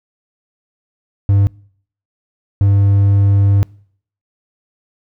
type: tone bursts at uneven times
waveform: triangle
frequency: 99.7 Hz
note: G2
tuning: 30 cents sharp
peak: -6 dBFS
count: 2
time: 1.29-1.47 / 2.61-3.63 s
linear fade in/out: 0 ms
effects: noise-tail reverb RT60 0.6 s tail -26 dB re dry